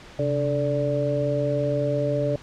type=harmonic tone with a mistuned harmonic; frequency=145.6 Hz; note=D3; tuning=15 cents flat; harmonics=1 / 2 / 3 / 4; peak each=-26 / -30 / -29 / -24 dBFS; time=0.19-2.36 s; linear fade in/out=2 ms; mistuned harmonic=1; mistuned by=-130 cents; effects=pink hiss -45 dBFS RMS until 2.42 s + low-pass 5000 Hz 12 dB/octave